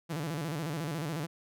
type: tone with vibrato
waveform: sawtooth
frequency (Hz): 155.56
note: D#3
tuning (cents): 0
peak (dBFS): -29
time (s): 0.09-1.27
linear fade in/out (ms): 20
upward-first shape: square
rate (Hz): 14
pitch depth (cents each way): 130
effects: none